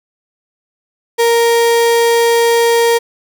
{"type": "tone", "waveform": "35% pulse", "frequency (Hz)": 466.2, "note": "A#4", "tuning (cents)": 0, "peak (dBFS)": -7, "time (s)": [1.18, 2.99], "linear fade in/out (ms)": 20, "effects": ["8-bit"]}